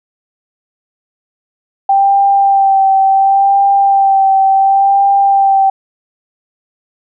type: tone with vibrato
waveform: sine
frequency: 784 Hz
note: G5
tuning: in tune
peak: -6 dBFS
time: 1.89-5.7 s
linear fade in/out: 5 ms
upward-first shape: sine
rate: 0.7 Hz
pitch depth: 22 cents each way
effects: none